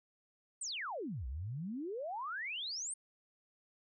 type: exponential two-way sweep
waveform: sine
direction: down then up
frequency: 9000 to 58.27 to 9000 Hz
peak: -38 dBFS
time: 0.61-2.94 s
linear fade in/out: 5 ms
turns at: 1.27 s
effects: none